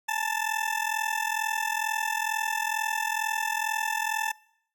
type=ring-modulated tone; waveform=20% pulse; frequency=880 Hz; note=A5; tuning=in tune; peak=-19 dBFS; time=0.08-4.32 s; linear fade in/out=10 ms; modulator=21.1 Hz; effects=noise-tail reverb RT60 0.7 s tail -24 dB re dry